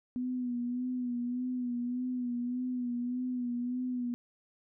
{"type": "tone with vibrato", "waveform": "sine", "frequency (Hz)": 246.9, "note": "B3", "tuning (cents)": 0, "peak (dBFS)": -31, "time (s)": [0.16, 4.14], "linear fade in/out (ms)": 0, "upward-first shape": "sine", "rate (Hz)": 1.7, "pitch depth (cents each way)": 42, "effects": []}